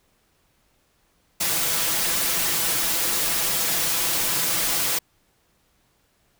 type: noise with comb filter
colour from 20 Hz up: white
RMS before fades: -23 dBFS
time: 1.4-4.99 s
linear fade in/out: 10 ms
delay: 6 ms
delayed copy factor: +0.7
effects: pink hiss -65 dBFS RMS until 6.39 s